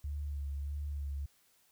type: tone with vibrato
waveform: sine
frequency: 71.6 Hz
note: D2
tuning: 43 cents flat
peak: -35 dBFS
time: 0.04-1.26 s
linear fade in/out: 5 ms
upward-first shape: sine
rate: 1.6 Hz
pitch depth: 33 cents each way
effects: white hiss -69 dBFS RMS until 1.71 s